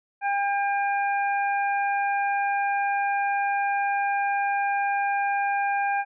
harmonic tone, 802 Hz, G5, 39 cents sharp, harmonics 1 / 2 / 3, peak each -23 / -29 / -33 dBFS, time 0.21-6.05 s, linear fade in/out 50 ms, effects none

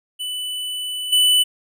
square tone with level steps, 2986 Hz, F#7, 15 cents sharp, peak -25 / -13 dBFS, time 0.19-1.44 s, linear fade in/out 20 ms, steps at 1.12 s, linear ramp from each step 10 ms, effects none

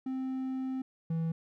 triangle tone pair in turn, 261.6 / 163.56 Hz, C4 / E3, 0 / -13 cents, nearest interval minor sixth, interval 813 cents, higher first, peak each -30 / -27 dBFS, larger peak second, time 0.06-0.82 / 1.1-1.32 s, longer first, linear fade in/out 5 ms, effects none

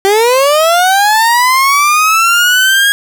30% pulse linear sweep, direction up, 384.2 to 1650 Hz, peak -4 dBFS, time 0.05-2.92 s, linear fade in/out 0 ms, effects none

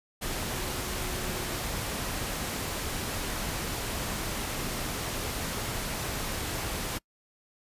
sine tone in noise, 365.3 Hz, F#4, 22 cents flat, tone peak -43 dBFS, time 0.53-1.64 s, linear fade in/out 20 ms, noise pink, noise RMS -33 dBFS, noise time 0.21-6.99 s, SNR -13 dB, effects noise-tail reverb RT60 0.1 s tail -26 dB re dry + resampled to 32000 Hz

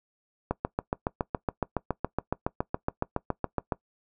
click train, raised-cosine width 1 ms, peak -12 dBFS, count 24, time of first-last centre 0.51-3.722 s, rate 7.16 Hz, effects noise-tail reverb RT60 0.1 s tail -21 dB re dry

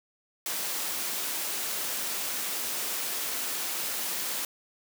white high-pass noise, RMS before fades -32 dBFS, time 0.46-4.45 s, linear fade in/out 2 ms, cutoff 230 Hz, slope 12 dB/octave, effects none

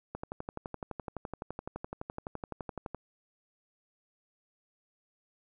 click train, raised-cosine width 1 ms, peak -23 dBFS, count 34, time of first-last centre 0.15-2.947 s, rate 11.8 Hz, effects none

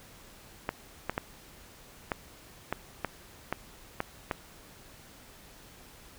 clicks, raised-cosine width 0.5 ms, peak -14 dBFS, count 9, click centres 0.691 / 1.096 / 1.179 / 2.118 / 2.726 / 3.047 / 3.526 / 4.004 / 4.312 s, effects pink hiss -53 dBFS RMS until 6.18 s

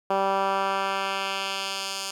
10% pulse tone with band-pass filter sweep, 194.6 Hz, G3, 12 cents flat, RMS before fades -27 dBFS, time 0.1-2.11 s, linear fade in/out 5 ms, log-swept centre 740 to 5900 Hz, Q 1, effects 9-bit

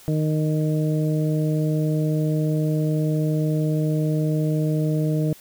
harmonic tone, 154.4 Hz, D#3, 13 cents flat, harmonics 1 / 2 / 3 / 4, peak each -20 / -26 / -30 / -32 dBFS, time 0.08-5.33 s, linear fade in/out 0 ms, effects white hiss -48 dBFS RMS until 5.4 s

